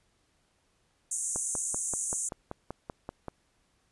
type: band-pass noise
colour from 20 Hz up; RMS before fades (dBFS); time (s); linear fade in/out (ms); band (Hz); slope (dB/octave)
pink; -33; 1.11-2.29; 5; 6400 to 10000; 96
type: click train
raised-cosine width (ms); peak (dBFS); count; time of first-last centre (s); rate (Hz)
1; -22; 11; 1.36-3.283; 5.2
effects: pink hiss -71 dBFS RMS until 3.91 s + resampled to 24000 Hz